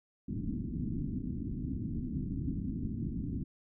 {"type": "low-pass noise", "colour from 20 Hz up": "white", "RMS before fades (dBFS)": -36, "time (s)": [0.28, 3.44], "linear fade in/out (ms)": 10, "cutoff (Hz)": 290, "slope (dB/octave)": 48, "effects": []}